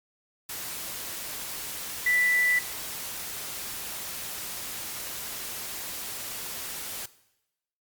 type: tone in noise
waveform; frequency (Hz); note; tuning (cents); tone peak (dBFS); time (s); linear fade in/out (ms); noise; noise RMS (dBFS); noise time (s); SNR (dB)
sine; 1978; B6; +2; -21; 2.06-2.59; 5; white; -36; 0.49-7.06; +12
effects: noise-tail reverb RT60 0.9 s tail -18 dB re dry + Opus 48 kbps